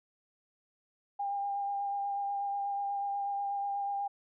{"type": "tone with vibrato", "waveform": "sine", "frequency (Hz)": 802, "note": "G5", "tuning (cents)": 39, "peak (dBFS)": -31, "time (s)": [1.19, 4.08], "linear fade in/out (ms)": 10, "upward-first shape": "sine", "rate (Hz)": 8.2, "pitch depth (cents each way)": 15, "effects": []}